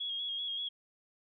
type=tone with vibrato; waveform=sine; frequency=3303 Hz; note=G#7; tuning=10 cents flat; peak=-34 dBFS; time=0-0.69 s; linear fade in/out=10 ms; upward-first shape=square; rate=5.2 Hz; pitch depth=28 cents each way; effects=none